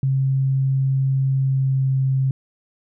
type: tone with pitch glide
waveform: sine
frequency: 134.3 to 133.22 Hz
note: C3 to C3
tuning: +46 to +32 cents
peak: -16 dBFS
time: 0.03-2.31 s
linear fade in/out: 2 ms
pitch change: -14 cents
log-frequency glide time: 1.33-1.96 s
effects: none